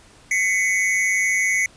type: tone pair together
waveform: square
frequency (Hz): 2022 / 2217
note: B6 / C#7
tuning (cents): +40 / 0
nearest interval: major second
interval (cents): 160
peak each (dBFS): -21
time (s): 0.31-1.66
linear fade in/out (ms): 2
effects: pink hiss -50 dBFS RMS until 1.76 s + resampled to 22050 Hz